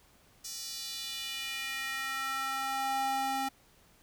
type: tone with high-pass filter sweep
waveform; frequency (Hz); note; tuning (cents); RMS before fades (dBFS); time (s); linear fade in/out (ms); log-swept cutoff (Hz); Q
square; 268.2; C4; +43; -35; 0.44-3.49; 10; 5800 to 540; 2.3
effects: pink hiss -63 dBFS RMS until 4.02 s